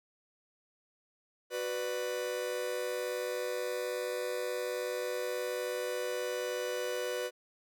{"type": "chord", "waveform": "45% pulse", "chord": "B minor", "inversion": "second", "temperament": "just", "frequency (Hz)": [370.4, 493.9, 592.7], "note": ["F#4", "B4", "D5"], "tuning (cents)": [2, 0, 16], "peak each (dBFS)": [-40, -35, -40], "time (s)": [1.5, 7.31], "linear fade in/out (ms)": 50, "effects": []}